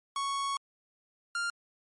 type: tone pair in turn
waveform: 45% pulse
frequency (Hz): 1108.7 / 1396.9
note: C#6 / F6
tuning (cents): 0 / 0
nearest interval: major third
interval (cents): 400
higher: second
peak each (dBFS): -30 / -30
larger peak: neither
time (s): 0.16-0.57 / 1.35-1.5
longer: first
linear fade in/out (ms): 2
effects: MP3 48 kbps